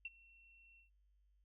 sine tone with ADSR envelope, 2714 Hz, E7, 50 cents sharp, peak -40 dBFS, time 0.05-0.9 s, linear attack 4 ms, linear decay 31 ms, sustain -23 dB, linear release 120 ms, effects added 50 Hz sine -70 dBFS peak until 1.44 s

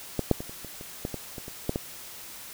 clicks, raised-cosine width 2 ms, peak -12 / -6 / -21 / -28 / -27 / -28 / -16 / -19 / -24 / -26 / -12 / -14 dBFS, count 12, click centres 0.193 / 0.313 / 0.405 / 0.495 / 0.647 / 0.811 / 1.051 / 1.143 / 1.382 / 1.481 / 1.694 / 1.759 s, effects white hiss -43 dBFS RMS until 2.53 s

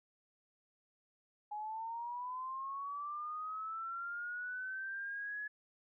sine linear sweep, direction up, 830.6 to 1700 Hz, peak -39 dBFS, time 1.51-5.48 s, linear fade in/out 10 ms, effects none

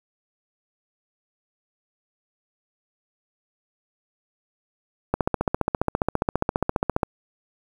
click train, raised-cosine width 1 ms, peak -6 dBFS, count 29, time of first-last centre 5.14-7.032 s, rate 14.8 Hz, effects 7-bit

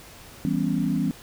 sine chord, C# half-diminished seventh, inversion first, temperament equal, 164.81 / 196 / 246.9 / 277.2 Hz, E3 / G3 / B3 / C#4, 0 / 0 / 0 / 0 cents, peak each -27 dBFS, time 0.45-1.11 s, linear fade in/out 0 ms, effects pink hiss -46 dBFS RMS until 1.22 s

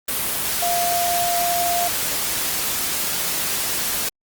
sine tone in noise, 698.5 Hz, F5, in tune, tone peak -20 dBFS, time 0.62-1.88 s, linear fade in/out 5 ms, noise white, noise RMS -23 dBFS, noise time 0.08-4.09 s, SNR 0 dB, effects Opus 32 kbps

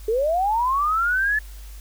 sine linear sweep, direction up, 417.7 to 1745 Hz, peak -18 dBFS, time 0.08-1.39 s, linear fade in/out 5 ms, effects added 50 Hz sine -36 dBFS peak until 1.8 s + white hiss -49 dBFS RMS until 1.8 s

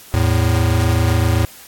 square tone pair together, 82.41 / 110 Hz, E2 / A2, 0 / 0 cents, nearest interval perfect fourth, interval 500 cents, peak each -17 / -16 dBFS, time 0.14-1.45 s, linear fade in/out 0 ms, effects white hiss -41 dBFS RMS until 1.67 s + AAC 64 kbps

